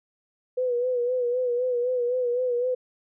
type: tone with vibrato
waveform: sine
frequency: 493.9 Hz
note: B4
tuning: in tune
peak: -22 dBFS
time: 0.57-2.75 s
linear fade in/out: 10 ms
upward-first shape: sine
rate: 3.9 Hz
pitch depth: 55 cents each way
effects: none